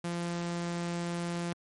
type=tone; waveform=sawtooth; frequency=172.2 Hz; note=F3; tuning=24 cents flat; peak=-28 dBFS; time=0.04-1.53 s; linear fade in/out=5 ms; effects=MP3 48 kbps